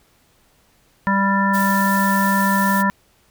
harmonic tone, 196.7 Hz, G3, 6 cents sharp, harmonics 1 / 3 / 5 / 7 / 9, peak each -18 / -29 / -19 / -27 / -22 dBFS, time 1.07-2.9 s, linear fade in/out 0 ms
blue noise, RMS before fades -29 dBFS, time 1.53-2.83 s, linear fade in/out 20 ms
effects pink hiss -58 dBFS RMS until 3.3 s

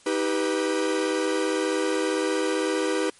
45% pulse chord, Eb augmented, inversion none, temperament equal with one note detuned, 316.6 / 392 / 493.9 Hz, Eb4 / G4 / B4, +30 / 0 / 0 cents, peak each -27 dBFS, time 0.06-3.1 s, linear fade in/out 5 ms, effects white hiss -54 dBFS RMS until 3.19 s + MP3 48 kbps

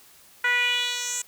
10% pulse tone with band-pass filter sweep, 488.6 Hz, B4, 19 cents flat, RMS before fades -25 dBFS, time 0.44-1.22 s, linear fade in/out 5 ms, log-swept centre 1700 to 7800 Hz, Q 3, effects white hiss -53 dBFS RMS until 1.27 s

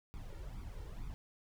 brown noise with flanger, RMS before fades -45 dBFS, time 0.14-1.14 s, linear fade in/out 0 ms, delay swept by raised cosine 0.84 to 2.24 ms, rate 2.2 Hz, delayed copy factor +0.75, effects none

